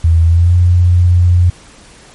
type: tone with pitch glide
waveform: sine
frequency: 82.5 to 88.42 Hz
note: E2 to F2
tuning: +2 to +22 cents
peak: -5 dBFS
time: 0.04-1.5 s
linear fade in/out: 5 ms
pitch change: +120 cents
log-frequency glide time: 0.24-0.55 s
effects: pink hiss -40 dBFS RMS until 2.14 s + MP3 48 kbps